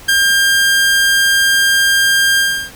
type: tone with ADSR envelope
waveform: sawtooth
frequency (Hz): 1600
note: G6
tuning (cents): +35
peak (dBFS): -4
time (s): 0.08-2.71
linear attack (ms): 13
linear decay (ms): 4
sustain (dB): -2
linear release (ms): 330
effects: pink hiss -37 dBFS RMS until 2.75 s